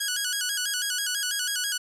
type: tone with vibrato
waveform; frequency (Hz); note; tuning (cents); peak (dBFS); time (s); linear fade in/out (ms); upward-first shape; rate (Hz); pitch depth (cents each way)
10% pulse; 1559; G6; -10; -17; 0-1.78; 10; square; 6.1; 93
effects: none